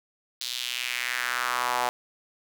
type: tone with high-pass filter sweep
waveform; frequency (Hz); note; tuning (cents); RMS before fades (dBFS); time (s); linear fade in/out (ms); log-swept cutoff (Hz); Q
sawtooth; 123.47; B2; 0; -29; 0.41-1.89; 0; 4100 to 790; 2.6
effects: none